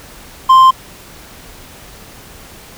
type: tone with hard clipping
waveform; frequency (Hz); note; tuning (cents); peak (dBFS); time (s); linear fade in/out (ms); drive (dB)
sine; 1046.5; C6; 0; -4; 0.49-0.71; 10; 3
effects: pink hiss -37 dBFS RMS until 2.77 s